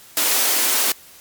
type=high-pass noise; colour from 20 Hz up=white; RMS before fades=-18 dBFS; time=0.17-0.92 s; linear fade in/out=2 ms; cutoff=250 Hz; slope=48 dB/octave; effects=white hiss -45 dBFS RMS until 1.2 s + MP3 96 kbps